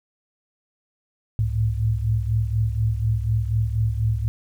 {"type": "tone cluster", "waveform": "sine", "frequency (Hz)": [67.4, 108.3, 112.4], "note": ["C#2", "A2", "A2"], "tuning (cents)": [-48, -27, 37], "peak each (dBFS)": [-26, -21, -26], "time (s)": [1.39, 4.28], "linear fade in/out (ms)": 0, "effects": ["9-bit"]}